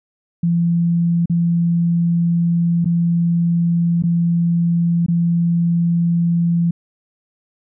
sine tone with dropouts, 170.2 Hz, F3, 44 cents flat, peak -13 dBFS, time 0.43-6.71 s, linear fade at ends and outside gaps 5 ms, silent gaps 1.258-1.297 / 2.846-2.856 / 4.024-4.036 / 5.063-5.083 s, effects none

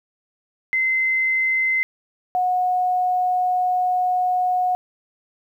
sine tone pair in turn, 2063 / 729.4 Hz, C7 / F#5, -25 / -25 cents, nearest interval octave + tritone, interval 1800 cents, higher first, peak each -17 dBFS, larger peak neither, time 0.73-1.83 / 2.35-4.75 s, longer second, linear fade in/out 0 ms, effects 9-bit

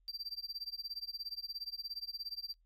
triangle tone with tremolo, 4699 Hz, D8, in tune, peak -36 dBFS, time 0.08-2.54 s, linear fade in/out 0 ms, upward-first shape sine, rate 17 Hz, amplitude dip 95%, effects noise-tail reverb RT60 0.1 s tail -19 dB re dry + added 41 Hz sine -67 dBFS peak until 2.65 s

